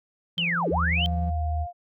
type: tone with tremolo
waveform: triangle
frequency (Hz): 171.3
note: F3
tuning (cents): -33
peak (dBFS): -26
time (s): 0.37-1.31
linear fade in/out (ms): 20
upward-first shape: triangle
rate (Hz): 20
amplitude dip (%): 35
type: linear two-way sweep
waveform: sine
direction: down then up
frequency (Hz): 3193 to 273.8 to 3193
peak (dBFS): -23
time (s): 0.38-1.06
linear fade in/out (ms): 0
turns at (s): 0.69
type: tone with pitch glide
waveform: sine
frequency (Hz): 79.2 to 77.39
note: D#2 to D#2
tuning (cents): +31 to -9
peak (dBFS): -24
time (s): 0.7-1.67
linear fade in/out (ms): 50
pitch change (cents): -40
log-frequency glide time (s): 1.32-1.42
type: tone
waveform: sine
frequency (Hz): 703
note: F5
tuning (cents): +11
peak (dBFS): -32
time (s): 0.96-1.73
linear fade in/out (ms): 50
effects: none